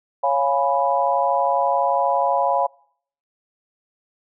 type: chord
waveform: sine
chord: C# dominant seventh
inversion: none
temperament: equal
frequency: 554.4 / 698.5 / 830.6 / 987.8 Hz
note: C#5 / E#5 / G#5 / B5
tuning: 0 / 0 / 0 / 0 cents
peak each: -22 dBFS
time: 0.23-2.67 s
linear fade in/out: 10 ms
effects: noise-tail reverb RT60 0.6 s tail -25 dB re dry